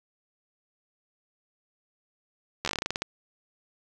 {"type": "slowing click train", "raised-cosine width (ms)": 0.2, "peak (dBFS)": -11, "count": 13, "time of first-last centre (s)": [2.65, 3.02], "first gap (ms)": 12, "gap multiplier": 1.16, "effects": []}